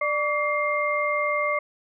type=tone cluster; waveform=sine; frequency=593 / 1147 / 2111 Hz; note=D5 / D6 / C7; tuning=+17 / -41 / +15 cents; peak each=-26 dBFS; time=0.01-1.59 s; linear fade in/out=5 ms; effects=none